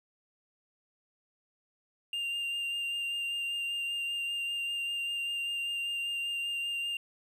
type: tone with vibrato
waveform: triangle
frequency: 2793 Hz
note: F7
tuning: 1 cent flat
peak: -30 dBFS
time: 2.13-6.97 s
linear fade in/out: 2 ms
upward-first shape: sine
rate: 5.1 Hz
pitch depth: 13 cents each way
effects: none